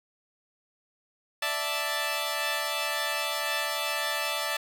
10% pulse chord, D suspended second, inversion none, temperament equal, 587.3 / 659.3 / 880 Hz, D5 / E5 / A5, 0 / 0 / 0 cents, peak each -24 dBFS, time 1.42-4.57 s, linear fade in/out 5 ms, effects none

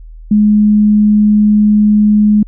sine tone, 210 Hz, G#3, 19 cents sharp, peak -5 dBFS, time 0.31-2.43 s, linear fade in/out 5 ms, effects added 40 Hz sine -29 dBFS peak until 2.47 s

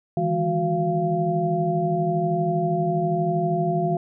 sine tone cluster, 151.7 / 164.2 / 205.2 / 365.4 / 689 Hz, D#3 / E3 / G#3 / F#4 / F5, -44 / -6 / -21 / -22 / -24 cents, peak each -32 / -24 / -33 / -26 / -24 dBFS, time 0.17-3.97 s, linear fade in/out 2 ms, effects none

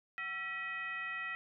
sine tone with frequency modulation, 1932 Hz, B6, 39 cents flat, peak -37 dBFS, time 0.18-1.35 s, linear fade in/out 0 ms, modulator 591 Hz, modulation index 1, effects none

